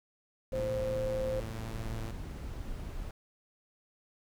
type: noise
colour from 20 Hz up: brown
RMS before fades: -40 dBFS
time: 0.52-3.11 s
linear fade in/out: 2 ms
type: tone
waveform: sine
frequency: 523.3 Hz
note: C5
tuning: in tune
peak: -31 dBFS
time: 0.53-1.4 s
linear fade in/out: 2 ms
type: tone with vibrato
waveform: sawtooth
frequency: 112.1 Hz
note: A2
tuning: 33 cents sharp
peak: -35 dBFS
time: 0.55-2.11 s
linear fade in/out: 5 ms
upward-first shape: sine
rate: 7.3 Hz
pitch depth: 19 cents each way
effects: none